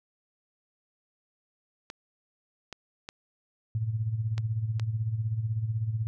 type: clicks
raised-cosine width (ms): 0.2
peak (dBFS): -21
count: 5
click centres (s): 1.901 / 2.727 / 3.089 / 4.38 / 4.797
type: tone with tremolo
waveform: sine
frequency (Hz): 110.9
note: A2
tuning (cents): +14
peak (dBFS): -24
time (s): 3.75-6.07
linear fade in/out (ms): 0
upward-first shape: sine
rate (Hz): 16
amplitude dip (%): 65
effects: none